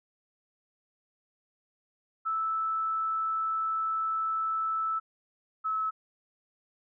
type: tone pair in turn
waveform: sine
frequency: 1314 / 1297.4 Hz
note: E6 / E6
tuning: -6 / -28 cents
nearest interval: unison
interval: 22 cents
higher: first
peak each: -27 dBFS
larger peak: neither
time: 2.25-5 / 5.64-5.91 s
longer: first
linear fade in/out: 20 ms
effects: none